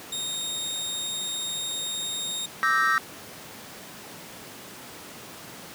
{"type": "tone", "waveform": "25% pulse", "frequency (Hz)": 3705, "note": "A#7", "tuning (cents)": -11, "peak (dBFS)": -25, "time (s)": [0.12, 2.46], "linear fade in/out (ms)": 5}
{"type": "chord", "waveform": "triangle", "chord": "E half-diminished seventh", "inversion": "third", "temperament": "equal with one note detuned", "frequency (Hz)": [1174.7, 1304.1, 1568, 1864.7], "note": ["D6", "E6", "G6", "Bb6"], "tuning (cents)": [0, -19, 0, 0], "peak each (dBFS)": [-27, -22, -24, -23], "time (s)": [2.63, 2.98], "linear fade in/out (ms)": 0}
{"effects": ["pink hiss -42 dBFS RMS until 5.74 s", "high-pass 150 Hz 12 dB/octave"]}